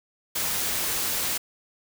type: noise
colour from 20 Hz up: white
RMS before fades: -27 dBFS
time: 0.35-1.38 s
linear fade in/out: 10 ms
effects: none